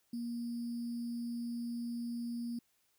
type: tone with sample-and-hold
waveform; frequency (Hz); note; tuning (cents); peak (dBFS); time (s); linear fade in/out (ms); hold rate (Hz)
sine; 236.5; A#3; +25; -36; 0.13-2.59; 5; 4900
effects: white hiss -75 dBFS RMS until 2.98 s